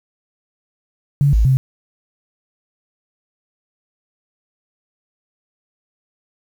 sine tone with pitch steps, 141.9 / 54.6 / 131.8 Hz, C#3 / A1 / C3, +41 / -13 / +13 cents, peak -10 dBFS, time 1.21-1.57 s, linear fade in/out 0 ms, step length 120 ms, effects 7-bit

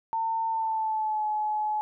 sine tone with pitch glide, 900 to 851.5 Hz, A5 to G#5, +39 to +43 cents, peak -25 dBFS, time 0.13-1.81 s, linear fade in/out 0 ms, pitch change -96 cents, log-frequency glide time 0.5-1.26 s, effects none

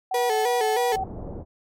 sine tone with pitch glide, 754 to 762.8 Hz, F#5 to G5, +32 to -47 cents, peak -24 dBFS, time 0.11-1.04 s, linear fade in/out 5 ms, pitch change +21 cents, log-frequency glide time 0.73-0.79 s
35% pulse tone with vibrato, 457.8 Hz, A#4, 31 cents flat, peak -20 dBFS, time 0.14-0.96 s, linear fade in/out 5 ms, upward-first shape square, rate 3.2 Hz, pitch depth 94 cents each way
pink low-pass noise, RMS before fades -35 dBFS, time 0.92-1.45 s, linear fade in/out 50 ms, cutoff 720 Hz, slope 24 dB/octave
effects MP3 64 kbps

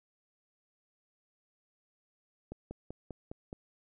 slowing click train, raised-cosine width 2 ms, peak -28 dBFS, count 6, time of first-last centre 2.52-3.529 s, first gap 190 ms, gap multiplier 1.03, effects none

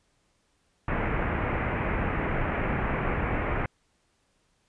pink low-pass noise, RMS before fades -28 dBFS, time 0.88-3.66 s, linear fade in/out 2 ms, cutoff 2400 Hz, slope 48 dB/octave, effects pink hiss -70 dBFS RMS until 4.68 s + resampled to 22050 Hz

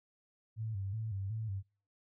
sine tone with vibrato, 103.83 Hz, G#2, in tune, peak -35 dBFS, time 0.56-1.63 s, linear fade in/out 50 ms, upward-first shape square, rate 2.7 Hz, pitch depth 110 cents each way, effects noise-tail reverb RT60 0.4 s tail -26 dB re dry

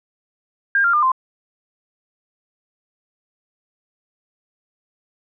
sine tone with pitch steps, 1606 / 1390.1 / 1203.1 / 1041.4 Hz, G6 / F6 / D6 / C6, +41 / -8 / +41 / -8 cents, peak -13 dBFS, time 0.75-1.118 s, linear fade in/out 2 ms, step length 92 ms, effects none

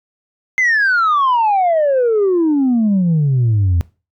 sine exponential sweep, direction down, 2093 to 82.41 Hz, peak -9 dBFS, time 0.58-3.81 s, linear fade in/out 0 ms, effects noise-tail reverb RT60 0.3 s tail -22 dB re dry + tanh soft clip ceiling -9 dBFS

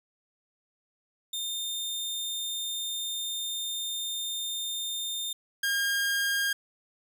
sawtooth tone pair in turn, 3628 / 1616.1 Hz, A#7 / G#6, -48 / -48 cents, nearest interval octave + major second, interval 1400 cents, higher first, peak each -28 / -22 dBFS, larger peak second, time 1.33-5.33 / 5.63-6.53 s, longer first, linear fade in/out 5 ms, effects none

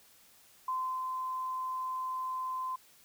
sine tone with ADSR envelope, 1031 Hz, C6, 26 cents flat, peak -30 dBFS, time 0.68-2.76 s, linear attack 4 ms, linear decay 320 ms, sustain -3 dB, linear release 7 ms, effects white hiss -61 dBFS RMS until 3.04 s

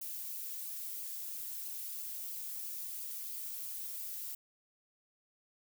violet noise with flanger, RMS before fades -42 dBFS, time 0.01-4.35 s, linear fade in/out 5 ms, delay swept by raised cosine 0.52 to 3.02 ms, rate 3 Hz, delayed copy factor -0.5, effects none

